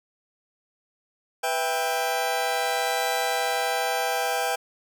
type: chord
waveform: sawtooth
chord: E minor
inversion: second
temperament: just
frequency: 494.4 / 659.3 / 791.1 Hz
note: B4 / E5 / G5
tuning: +2 / 0 / +16 cents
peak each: -26 / -26 / -22 dBFS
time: 1.43-4.56 s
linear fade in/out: 10 ms
effects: none